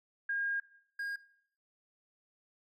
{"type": "tone pair in turn", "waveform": ["sine", "triangle"], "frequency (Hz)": [1620, 1625.6], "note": ["G#6", "G#6"], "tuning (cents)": [-43, -38], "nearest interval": "unison", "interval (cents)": 5, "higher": "second", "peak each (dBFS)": [-31, -33], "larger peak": "first", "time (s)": [[0.29, 0.6], [0.99, 1.16]], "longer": "first", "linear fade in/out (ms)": 5, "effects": ["noise-tail reverb RT60 0.6 s tail -17 dB re dry"]}